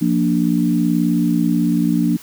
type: chord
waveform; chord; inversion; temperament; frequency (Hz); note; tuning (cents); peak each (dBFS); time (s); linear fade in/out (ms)
sine; Bb major; second; equal; 174.61 / 233.1 / 293.7; F3 / Bb3 / D4; 0 / 0 / 0; -18; 0.01-2.17; 10
effects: white hiss -41 dBFS RMS until 2.22 s